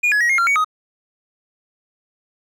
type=tone with pitch steps; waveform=triangle; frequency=2438 / 1687 / 1899 / 2138 / 1378 / 2248 / 1254 Hz; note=D#7 / G#6 / A#6 / C7 / F6 / C#7 / D#6; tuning=-36 / +27 / +32 / +37 / -24 / +24 / +13 cents; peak=-12 dBFS; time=0.03-0.646 s; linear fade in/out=10 ms; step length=88 ms; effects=none